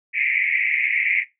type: band-pass noise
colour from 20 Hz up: pink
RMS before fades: -21 dBFS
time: 0.13-1.25 s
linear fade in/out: 50 ms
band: 2000 to 2400 Hz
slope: 96 dB/octave
effects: noise-tail reverb RT60 0.2 s tail -17 dB re dry